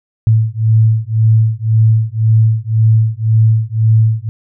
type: beating tone pair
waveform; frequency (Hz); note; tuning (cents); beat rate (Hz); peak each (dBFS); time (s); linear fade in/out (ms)
sine; 110 / 111.9; A2 / A2; 0 / +30; 1.9; -11; 0.27-4.29; 0
effects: none